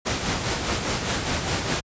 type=noise with tremolo; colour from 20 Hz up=pink; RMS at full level=-23 dBFS; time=0.05-1.81 s; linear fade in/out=20 ms; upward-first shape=sine; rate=4.9 Hz; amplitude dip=45%; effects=high-pass 60 Hz 12 dB/octave + resampled to 16000 Hz